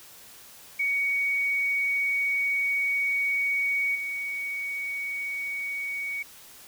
sine tone with level steps, 2242 Hz, C#7, 19 cents sharp, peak -23 / -29 dBFS, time 0.79-6.23 s, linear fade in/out 10 ms, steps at 3.95 s, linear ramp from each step 5 ms, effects white hiss -49 dBFS RMS until 6.67 s

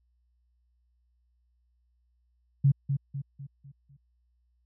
sine tone with echo, 138.5 Hz, C#3, 1 cent flat, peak -17 dBFS, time 2.64-2.72 s, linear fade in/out 10 ms, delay 250 ms, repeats 5, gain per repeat -7 dB, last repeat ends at 3.97 s, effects added 60 Hz sine -67 dBFS peak until 4.65 s

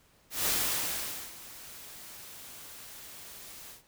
white noise with ADSR envelope, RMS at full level -28 dBFS, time 0.3-3.83 s, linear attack 160 ms, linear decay 850 ms, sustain -19 dB, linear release 130 ms, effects pink hiss -64 dBFS RMS until 3.87 s

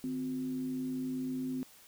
sine tone with frequency modulation, 258.4 Hz, C4, 21 cents flat, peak -33 dBFS, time 0.04-1.63 s, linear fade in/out 0 ms, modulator 105 Hz, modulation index 0.35, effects white hiss -58 dBFS RMS until 1.87 s

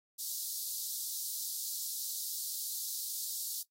white high-pass noise, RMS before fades -38 dBFS, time 0.18-3.63 s, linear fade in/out 20 ms, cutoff 3900 Hz, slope 48 dB/octave, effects noise-tail reverb RT60 0.1 s tail -17 dB re dry + AAC 48 kbps

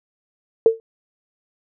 sine tone with exponential decay, 451.3 Hz, A4, 44 cents sharp, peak -5 dBFS, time 0.66-0.8 s, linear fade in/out 1 ms, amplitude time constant 29 ms, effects none

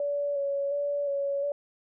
sine tone with vibrato, 567 Hz, C#5, 39 cents sharp, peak -26 dBFS, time 0-1.52 s, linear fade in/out 2 ms, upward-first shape square, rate 1.4 Hz, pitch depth 21 cents each way, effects none

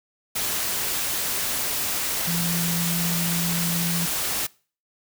sine tone in noise, 170.6 Hz, F3, 40 cents flat, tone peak -25 dBFS, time 2.27-4.06 s, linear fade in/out 10 ms, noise white, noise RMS -26 dBFS, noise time 0.35-4.47 s, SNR -2 dB, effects noise-tail reverb RT60 0.4 s tail -23 dB re dry

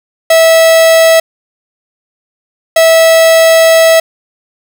45% pulse tone pair in turn, 652 / 652 Hz, E5 / E5, -19 / -19 cents, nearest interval unison, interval 0 cents, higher neither, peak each -3 dBFS, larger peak neither, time 0.3-1.2 / 2.76-4 s, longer second, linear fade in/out 5 ms, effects 7-bit

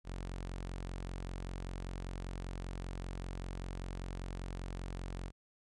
sawtooth tone, 45.12 Hz, F#1, 43 cents flat, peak -36 dBFS, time 0.04-5.32 s, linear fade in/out 50 ms, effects resampled to 22050 Hz

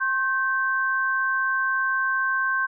sine tone pair together, 1069.1 / 1554 Hz, C6 / G6, +37 / -16 cents, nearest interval tritone, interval 647 cents, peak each -26 / -22 dBFS, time 0-2.67 s, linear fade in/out 20 ms, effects none

